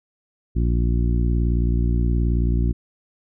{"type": "harmonic tone", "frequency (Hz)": 58.8, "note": "A#1", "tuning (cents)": 16, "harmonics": [1, 2, 3, 4, 5, 6], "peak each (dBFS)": [-18, -24, -28, -30, -32, -34], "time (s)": [0.55, 2.73], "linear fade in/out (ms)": 20, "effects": []}